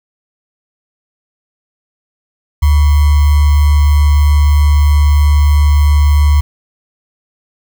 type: tone with sample-and-hold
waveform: sine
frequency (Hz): 73.42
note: D2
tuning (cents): 0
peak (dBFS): -5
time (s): 2.62-6.41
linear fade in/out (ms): 10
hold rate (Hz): 1050
effects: none